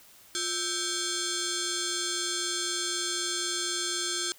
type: tone with frequency modulation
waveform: sine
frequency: 1568 Hz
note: G6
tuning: in tune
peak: -28 dBFS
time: 0.35-4.32 s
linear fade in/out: 0 ms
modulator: 960 Hz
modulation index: 7.1
effects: white hiss -55 dBFS RMS until 4.38 s